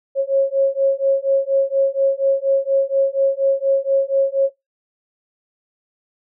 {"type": "beating tone pair", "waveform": "sine", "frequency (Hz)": [543, 547.2], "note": ["C#5", "C#5"], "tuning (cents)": [-36, -23], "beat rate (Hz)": 4.2, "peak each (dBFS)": [-17, -17], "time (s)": [0.15, 4.5], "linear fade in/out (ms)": 50, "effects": ["noise-tail reverb RT60 0.2 s tail -25 dB re dry"]}